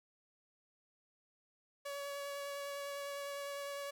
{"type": "tone with vibrato", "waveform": "sawtooth", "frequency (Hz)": 565, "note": "C#5", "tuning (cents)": 33, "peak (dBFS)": -37, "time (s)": [1.85, 3.91], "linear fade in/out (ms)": 10, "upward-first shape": "sine", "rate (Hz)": 9.9, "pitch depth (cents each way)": 11, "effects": []}